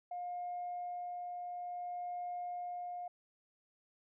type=tone with tremolo; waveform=sine; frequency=711 Hz; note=F5; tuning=31 cents sharp; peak=-37 dBFS; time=0.11-3.08 s; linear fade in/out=5 ms; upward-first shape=sine; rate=0.58 Hz; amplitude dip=25%; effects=tanh soft clip ceiling -34 dBFS